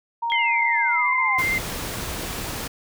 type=tone with pitch glide; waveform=sine; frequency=932.3 to 1034.5 Hz; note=A#5 to C6; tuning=0 to -20 cents; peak=-22 dBFS; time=0.22-1.42 s; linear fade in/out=10 ms; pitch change=+180 cents; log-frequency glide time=0.86-1.22 s
type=exponential sweep; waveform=sine; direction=down; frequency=3327 to 746 Hz; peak=-27 dBFS; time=0.3-1.38 s; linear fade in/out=0 ms
type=tone with vibrato; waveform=sine; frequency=2093 Hz; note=C7; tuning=in tune; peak=-20 dBFS; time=0.32-1.58 s; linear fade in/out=0 ms; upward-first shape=triangle; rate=15 Hz; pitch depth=21 cents each way
type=noise; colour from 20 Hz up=pink; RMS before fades=-30 dBFS; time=1.38-2.68 s; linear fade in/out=10 ms
effects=none